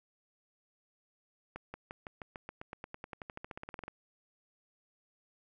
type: accelerating click train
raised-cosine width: 0.5 ms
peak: -27 dBFS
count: 25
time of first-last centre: 1.56-3.88 s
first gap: 180 ms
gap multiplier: 0.94
effects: none